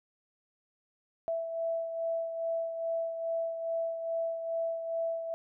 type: beating tone pair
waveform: sine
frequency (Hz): 661 / 663.4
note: E5 / E5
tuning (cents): +5 / +11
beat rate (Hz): 2.4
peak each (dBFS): -31 / -40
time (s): 1.28-5.34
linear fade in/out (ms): 0
effects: none